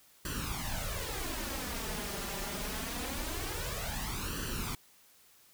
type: noise with flanger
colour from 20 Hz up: pink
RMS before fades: -37 dBFS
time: 0.25-4.75 s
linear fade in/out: 2 ms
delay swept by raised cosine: 0.67 to 5.07 ms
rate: 0.24 Hz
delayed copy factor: +0.75
effects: white hiss -62 dBFS RMS until 5.53 s